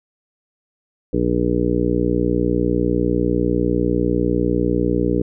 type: harmonic tone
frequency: 60 Hz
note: B1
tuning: 49 cents flat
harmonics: 1 / 2 / 3 / 4 / 5 / 6 / 7 / 8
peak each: -25 / -26 / -23 / -27 / -21 / -26 / -23 / -25 dBFS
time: 1.13-5.22 s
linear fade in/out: 5 ms
effects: none